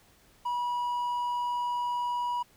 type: tone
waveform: triangle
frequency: 971 Hz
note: B5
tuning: 30 cents flat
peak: -26 dBFS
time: 0.45-2.43 s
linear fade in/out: 10 ms
effects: pink hiss -61 dBFS RMS until 2.56 s

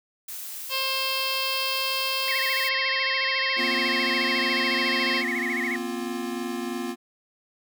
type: noise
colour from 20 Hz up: blue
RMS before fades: -36 dBFS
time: 0.28-2.69 s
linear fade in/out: 5 ms
type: harmonic tone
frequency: 531 Hz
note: C5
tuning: 25 cents sharp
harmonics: 1 / 2 / 3 / 4 / 5 / 6 / 7 / 8 / 9 / 10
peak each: -36 / -32 / -41 / -38 / -30 / -31 / -40 / -34 / -33 / -38 dBFS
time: 0.69-5.24 s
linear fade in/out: 50 ms
type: tone with vibrato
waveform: sine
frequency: 2012 Hz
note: B6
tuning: 32 cents sharp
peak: -26 dBFS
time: 2.28-5.76 s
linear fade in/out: 0 ms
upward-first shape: sine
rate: 14 Hz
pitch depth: 180 cents each way
type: chord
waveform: square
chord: Bb suspended second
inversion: none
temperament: equal with one note detuned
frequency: 238.5 / 261.6 / 349.2 Hz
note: Bb3 / C4 / F4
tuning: +40 / 0 / 0 cents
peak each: -33 / -35 / -33 dBFS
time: 3.56-6.96 s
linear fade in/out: 50 ms
effects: none

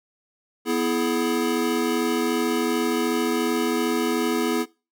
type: chord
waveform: square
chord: E major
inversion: second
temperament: equal with one note detuned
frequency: 246.9 / 329.6 / 423.1 Hz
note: B3 / E4 / G#4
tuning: 0 / 0 / +32 cents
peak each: -26 dBFS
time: 0.65-4.66 s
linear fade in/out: 50 ms
effects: noise-tail reverb RT60 0.3 s tail -21 dB re dry

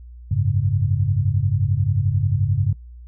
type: chord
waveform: sine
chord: F# suspended second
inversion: none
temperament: equal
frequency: 92.5 / 103.83 / 138.59 Hz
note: F#2 / G#2 / C#3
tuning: 0 / 0 / 0 cents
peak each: -22 / -20 / -22 dBFS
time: 0.31-2.73 s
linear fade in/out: 5 ms
effects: noise-tail reverb RT60 0.1 s tail -20 dB re dry + added 60 Hz sine -37 dBFS peak until 3.07 s

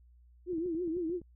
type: tone with vibrato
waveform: sine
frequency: 340 Hz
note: F4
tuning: 46 cents flat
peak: -31 dBFS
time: 0.46-1.21 s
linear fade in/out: 50 ms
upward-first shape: triangle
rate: 6.2 Hz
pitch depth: 150 cents each way
type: clicks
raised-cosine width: 3 ms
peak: -37 dBFS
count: 8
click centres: 0.532 / 0.582 / 0.66 / 0.749 / 0.877 / 0.968 / 1.097 / 1.216 s
effects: added 60 Hz sine -57 dBFS peak until 1.35 s

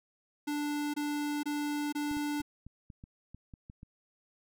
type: tone bursts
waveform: square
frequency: 293.8 Hz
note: D4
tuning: 1 cent sharp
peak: -32 dBFS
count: 4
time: 0.47-2.419 s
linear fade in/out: 10 ms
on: 470 ms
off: 23 ms
type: clicks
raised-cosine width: 5 ms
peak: -35 dBFS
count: 10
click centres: 2.113 / 2.169 / 2.404 / 2.666 / 2.902 / 3.039 / 3.346 / 3.538 / 3.699 / 3.831 s
effects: none

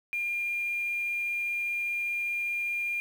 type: tone with quantisation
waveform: sine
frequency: 2405 Hz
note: D7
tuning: 41 cents sharp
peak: -28 dBFS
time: 0.13-3 s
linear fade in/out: 0 ms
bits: 8
effects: none

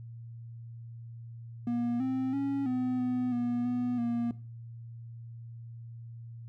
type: tone with pitch steps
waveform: triangle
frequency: 238.6 / 261.2 / 276.9 / 253 / 250.3 / 241.6 / 245.9 / 236 Hz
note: A#3 / C4 / C#4 / B3 / B3 / B3 / B3 / A#3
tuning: +41 / -3 / -2 / +42 / +23 / -38 / -7 / +22 cents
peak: -26 dBFS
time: 1.67-4.31 s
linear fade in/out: 2 ms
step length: 330 ms
effects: noise-tail reverb RT60 0.4 s tail -17 dB re dry + added 116 Hz sine -42 dBFS peak until 6.48 s

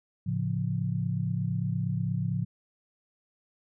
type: chord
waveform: sine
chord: A augmented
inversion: none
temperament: equal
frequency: 110 / 138.59 / 174.61 Hz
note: A2 / C#3 / E#3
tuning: 0 / 0 / 0 cents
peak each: -31 dBFS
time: 0.26-2.45 s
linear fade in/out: 10 ms
effects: none

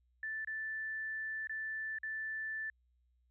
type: tone with dropouts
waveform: sine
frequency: 1760 Hz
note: A6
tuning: in tune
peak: -37 dBFS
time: 0.23-2.7 s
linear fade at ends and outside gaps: 2 ms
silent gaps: 0.448-0.473 / 1.472-1.495 / 1.986-2.032 s
effects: added 61 Hz sine -70 dBFS peak until 3.3 s

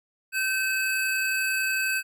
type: tone pair together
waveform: square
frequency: 1543 / 2582 Hz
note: G6 / E7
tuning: -28 / -37 cents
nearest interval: major sixth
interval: 891 cents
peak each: -27 / -28 dBFS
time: 0.32-2.03 s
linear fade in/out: 50 ms
effects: none

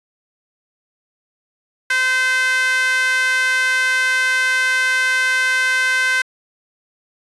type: tone with high-pass filter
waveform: sawtooth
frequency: 515 Hz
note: C5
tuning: 28 cents flat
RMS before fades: -17 dBFS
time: 1.9-6.22 s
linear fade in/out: 5 ms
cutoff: 1700 Hz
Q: 7.6
effects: resampled to 24000 Hz

